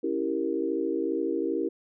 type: chord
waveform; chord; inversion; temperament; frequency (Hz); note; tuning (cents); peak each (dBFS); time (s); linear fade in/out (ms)
sine; C# diminished seventh; none; equal; 277.2 / 329.6 / 392 / 466.2; C#4 / E4 / G4 / Bb4; 0 / 0 / 0 / 0; -33 / -29 / -31 / -32; 0.03-1.69; 10
effects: none